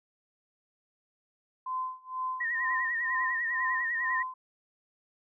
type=tone with tremolo; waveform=sine; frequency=1029 Hz; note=C6; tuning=29 cents flat; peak=-29 dBFS; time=1.66-4.34 s; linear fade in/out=5 ms; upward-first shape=sine; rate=2.1 Hz; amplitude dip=95%
type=tone with vibrato; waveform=sine; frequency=1864.7 Hz; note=A#6; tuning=in tune; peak=-28 dBFS; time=2.4-4.23 s; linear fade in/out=10 ms; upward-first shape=triangle; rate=10 Hz; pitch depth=79 cents each way
effects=none